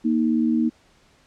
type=tone pair together; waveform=sine; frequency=234.7 / 313.3 Hz; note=A#3 / D#4; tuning=+12 / +12 cents; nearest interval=perfect fourth; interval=500 cents; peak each=-19 / -22 dBFS; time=0.04-0.7 s; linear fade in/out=20 ms; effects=pink hiss -58 dBFS RMS until 1.26 s + low-pass 7000 Hz 12 dB/octave